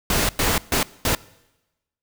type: noise bursts at uneven times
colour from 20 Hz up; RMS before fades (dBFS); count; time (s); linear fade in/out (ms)
pink; -20; 4; 0.1-0.29 / 0.39-0.58 / 0.72-0.83 / 1.05-1.15; 2
effects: noise-tail reverb RT60 1.0 s tail -22 dB re dry